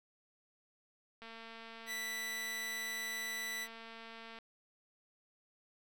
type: click train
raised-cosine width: 0.3 ms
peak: -35 dBFS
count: 720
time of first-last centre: 1.22-4.387 s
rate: 227 Hz
type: tone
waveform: sawtooth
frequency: 1975.5 Hz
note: B6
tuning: in tune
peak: -35 dBFS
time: 1.86-3.68 s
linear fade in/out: 50 ms
effects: none